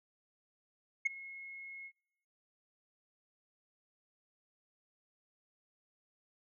sine tone with ADSR envelope, 2169 Hz, C#7, 38 cents flat, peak -23 dBFS, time 1.05-1.92 s, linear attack 13 ms, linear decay 12 ms, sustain -22 dB, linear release 62 ms, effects noise-tail reverb RT60 0.9 s tail -24 dB re dry + tanh soft clip ceiling -25 dBFS

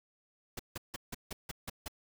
pink noise bursts, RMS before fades -40 dBFS, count 8, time 0.57-1.882 s, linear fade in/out 5 ms, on 24 ms, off 160 ms, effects none

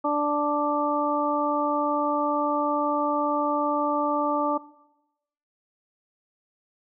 harmonic tone, 293.7 Hz, D4, in tune, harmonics 1 / 2 / 3 / 4, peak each -27 / -27 / -27 / -27 dBFS, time 0.04-4.58 s, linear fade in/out 10 ms, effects noise-tail reverb RT60 0.9 s tail -19 dB re dry

